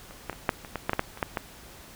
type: clicks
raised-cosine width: 0.5 ms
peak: -30 / -15 / -23 / -6 / -25 / -15 / -9 / -10 / -8 / -26 / -10 / -12 dBFS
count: 12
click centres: 0.109 / 0.297 / 0.329 / 0.492 / 0.648 / 0.757 / 0.895 / 0.933 / 0.994 / 1.174 / 1.228 / 1.372 s
effects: pink hiss -48 dBFS RMS until 1.95 s